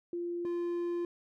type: tone pair in turn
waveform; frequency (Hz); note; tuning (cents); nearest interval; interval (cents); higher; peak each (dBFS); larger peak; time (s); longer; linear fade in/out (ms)
sine / triangle; 346.6 / 346.6; F4 / F4; -13 / -13; unison; 0; neither; -33 / -29; second; 0.13-0.45 / 0.45-1.05; second; 2
effects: none